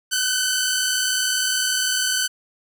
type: tone pair together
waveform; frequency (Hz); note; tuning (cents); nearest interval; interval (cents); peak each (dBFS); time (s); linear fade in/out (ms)
10% pulse; 1492.8 / 1533; F#6 / G6; +15 / -39; unison; 46; -14; 0.11-2.28; 20
effects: none